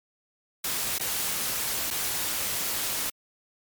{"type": "noise with dropouts", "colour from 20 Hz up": "white", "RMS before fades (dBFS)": -29, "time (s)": [0.64, 3.1], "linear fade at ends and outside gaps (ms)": 5, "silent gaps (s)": [[0.985, 0.996], [1.905, 1.909]], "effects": ["MP3 96 kbps"]}